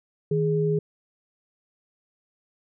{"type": "tone pair together", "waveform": "sine", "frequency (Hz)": [157.96, 415.3], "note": ["D#3", "G#4"], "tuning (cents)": [26, 0], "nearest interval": "octave + perfect fourth", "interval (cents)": 1674, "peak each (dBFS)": -23, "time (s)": [0.31, 0.79], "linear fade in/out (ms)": 5, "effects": []}